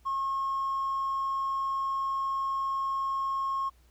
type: tone with hard clipping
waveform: sine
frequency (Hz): 1083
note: C#6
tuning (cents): -41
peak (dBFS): -28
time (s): 0.05-3.7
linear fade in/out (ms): 20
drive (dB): 1
effects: added 60 Hz sine -59 dBFS peak until 3.9 s + pink hiss -67 dBFS RMS until 3.9 s